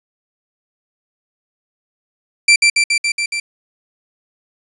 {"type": "tone with echo", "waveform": "sawtooth", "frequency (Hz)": 2349, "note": "D7", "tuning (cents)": 0, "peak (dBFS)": -3, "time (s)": [2.48, 2.56], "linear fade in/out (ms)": 5, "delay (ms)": 140, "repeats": 6, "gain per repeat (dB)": -2, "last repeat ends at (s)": 3.4, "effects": ["resampled to 24000 Hz", "7-bit"]}